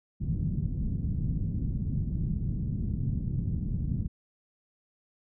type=low-pass noise; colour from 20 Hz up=white; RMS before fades=-30 dBFS; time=0.2-4.08 s; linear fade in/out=20 ms; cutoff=180 Hz; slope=24 dB/octave; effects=none